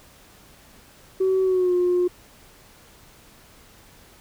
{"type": "tone with pitch glide", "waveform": "sine", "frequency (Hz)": [378.4, 357.2], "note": ["F#4", "F4"], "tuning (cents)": [39, 39], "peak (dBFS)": -16, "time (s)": [1.2, 2.08], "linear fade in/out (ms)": 10, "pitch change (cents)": -100, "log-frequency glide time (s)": [1.43, 1.74], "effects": ["tanh soft clip ceiling -14 dBFS", "pink hiss -51 dBFS RMS until 4.2 s"]}